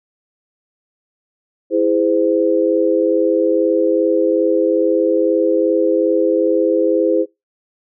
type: chord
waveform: sine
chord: E augmented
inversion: none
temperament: just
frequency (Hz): 329.6 / 412 / 515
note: E4 / G#4 / B#4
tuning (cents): 0 / -14 / -28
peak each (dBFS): -16 / -18 / -16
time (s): 1.7-7.26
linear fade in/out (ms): 50
effects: noise-tail reverb RT60 0.2 s tail -23 dB re dry